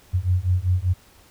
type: beating tone pair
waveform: sine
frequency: 88.5 / 93.6 Hz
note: F2 / F#2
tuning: +23 / +20 cents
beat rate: 5.1 Hz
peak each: -21 dBFS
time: 0.13-0.94 s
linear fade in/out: 20 ms
effects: pink hiss -53 dBFS RMS until 1.3 s